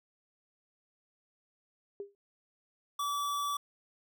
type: tone with exponential decay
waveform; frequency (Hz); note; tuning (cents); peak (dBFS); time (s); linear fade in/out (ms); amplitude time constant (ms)
sine; 401.9; G4; +43; -34; 2-2.15; 1; 32
type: tone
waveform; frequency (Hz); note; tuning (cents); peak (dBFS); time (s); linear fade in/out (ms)
square; 1152; D6; -34; -32; 2.99-3.57; 5
effects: none